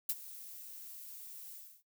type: noise with ADSR envelope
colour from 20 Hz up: violet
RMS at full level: -31 dBFS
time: 0.09-1.83 s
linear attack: 5 ms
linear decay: 42 ms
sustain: -18 dB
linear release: 310 ms
effects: noise-tail reverb RT60 0.1 s tail -17 dB re dry